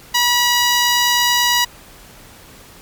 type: tone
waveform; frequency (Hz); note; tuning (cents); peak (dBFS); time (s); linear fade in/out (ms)
10% pulse; 969; B5; -33; -4; 0.14-1.65; 10
effects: pink hiss -42 dBFS RMS until 2.81 s + MP3 96 kbps